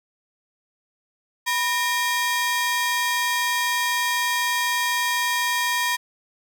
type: ring-modulated tone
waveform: sawtooth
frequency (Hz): 1412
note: F6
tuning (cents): +19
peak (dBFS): -14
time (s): 1.46-5.97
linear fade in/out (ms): 20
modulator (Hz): 432
effects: none